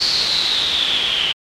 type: noise with low-pass filter sweep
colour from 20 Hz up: white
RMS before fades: -18 dBFS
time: 0-1.33 s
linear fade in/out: 20 ms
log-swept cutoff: 4500 to 3000 Hz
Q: 9.8
effects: MP3 96 kbps